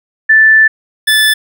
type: tone pair in turn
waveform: sine / 25% pulse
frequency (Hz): 1760 / 1743.8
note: A6 / A6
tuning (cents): 0 / -16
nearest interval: unison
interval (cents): 16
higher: first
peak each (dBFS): -3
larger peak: neither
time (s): 0.29-0.68 / 1.07-1.34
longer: first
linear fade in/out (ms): 10
effects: none